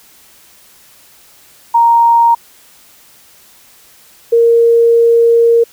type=tone pair in turn; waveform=sine; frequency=932.3 / 465.1 Hz; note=A#5 / A#4; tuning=0 / -4 cents; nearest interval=octave; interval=1204 cents; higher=first; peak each=-5 dBFS; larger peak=neither; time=1.74-2.35 / 4.32-5.64 s; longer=second; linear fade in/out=10 ms; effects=white hiss -44 dBFS RMS until 5.72 s